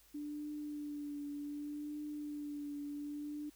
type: tone with vibrato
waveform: sine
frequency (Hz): 293.7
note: D4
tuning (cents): 0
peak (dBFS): -40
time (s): 0.14-3.5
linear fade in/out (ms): 10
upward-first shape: triangle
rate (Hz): 0.66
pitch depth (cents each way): 30
effects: added 50 Hz sine -70 dBFS peak until 3.55 s + white hiss -66 dBFS RMS until 3.55 s